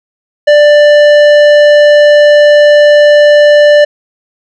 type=tone with tanh clipping; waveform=triangle; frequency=590 Hz; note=D5; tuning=8 cents sharp; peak=-3 dBFS; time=0.47-3.85 s; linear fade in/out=10 ms; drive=17 dB; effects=none